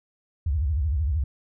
sine tone with vibrato, 73.42 Hz, D2, in tune, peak -21 dBFS, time 0.46-1.24 s, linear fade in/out 5 ms, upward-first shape sine, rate 13 Hz, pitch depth 270 cents each way, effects none

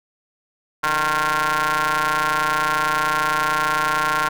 sawtooth ring-modulated tone, 155.56 Hz, D#3, in tune, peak -11 dBFS, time 0.83-4.29 s, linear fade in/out 10 ms, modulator 1230 Hz, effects none

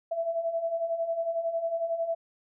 sine beating tone pair, 657 / 668 Hz, E5 / E5, -6 / +23 cents, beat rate 11 Hz, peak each -34 / -28 dBFS, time 0.11-2.15 s, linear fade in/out 10 ms, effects none

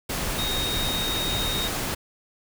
sine tone in noise, 3729 Hz, A#7, in tune, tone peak -27 dBFS, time 0.38-1.68 s, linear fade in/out 10 ms, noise pink, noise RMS -28 dBFS, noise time 0.09-1.95 s, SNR -2 dB, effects none

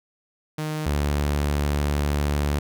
sawtooth tone pair in turn, 154.2 / 72.77 Hz, D#3 / D2, -15 / -15 cents, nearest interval octave + minor second, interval 1300 cents, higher first, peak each -22 / -17 dBFS, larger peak second, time 0.58-0.86 / 0.86-2.59 s, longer second, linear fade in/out 5 ms, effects none

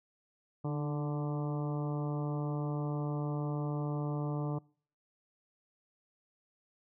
harmonic tone with a mistuned harmonic, 146.83 Hz, D3, in tune, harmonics 1 / 2 / 3 / 4 / 5 / 6 / 7 / 8, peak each -33 / -39 / -43 / -45 / -47 / -49 / -50 / -51 dBFS, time 0.64-4.59 s, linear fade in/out 10 ms, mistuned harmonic 2, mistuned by +36 cents, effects noise-tail reverb RT60 0.5 s tail -26 dB re dry

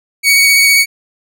sawtooth tone with vibrato, 2240 Hz, C#7, 18 cents sharp, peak -3 dBFS, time 0.23-0.86 s, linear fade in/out 50 ms, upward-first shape sine, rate 15 Hz, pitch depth 16 cents each way, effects none

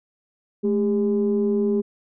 sine tone pair together, 215.2 / 402.3 Hz, A3 / G4, -38 / +45 cents, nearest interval major seventh, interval 1083 cents, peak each -20 dBFS, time 0.63-1.82 s, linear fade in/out 20 ms, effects tanh soft clip ceiling -12 dBFS

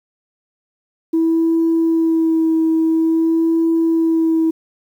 sine tone with vibrato, 325.7 Hz, E4, 21 cents flat, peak -11 dBFS, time 1.13-4.51 s, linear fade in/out 10 ms, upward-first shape sine, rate 0.49 Hz, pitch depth 18 cents each way, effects tanh soft clip ceiling -9 dBFS + 8-bit

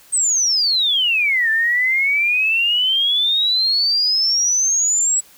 sine exponential two-way sweep, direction down then up, 8430 to 1760 to 7840 Hz, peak -14 dBFS, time 0.12-5.21 s, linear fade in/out 20 ms, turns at 1.5 s, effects white hiss -48 dBFS RMS until 5.37 s

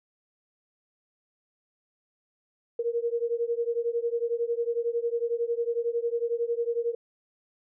sine beating tone pair, 464.8 / 475.8 Hz, A#4 / A#4, -5 / +35 cents, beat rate 11 Hz, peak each -28 / -29 dBFS, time 2.79-6.95 s, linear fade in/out 5 ms, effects none

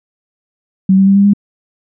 sine tone with pitch steps, 190.4 / 193.39 / 196.43 / 199.52 / 202.7 Hz, F#3 / G3 / G3 / G3 / G#3, +50 / -23 / +4 / +31 / -42 cents, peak -5 dBFS, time 0.89-1.335 s, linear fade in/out 5 ms, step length 89 ms, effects none

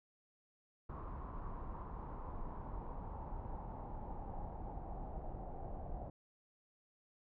brown noise with low-pass filter sweep, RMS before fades -45 dBFS, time 0.89-6.1 s, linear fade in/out 5 ms, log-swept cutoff 1100 to 730 Hz, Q 4.9, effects none

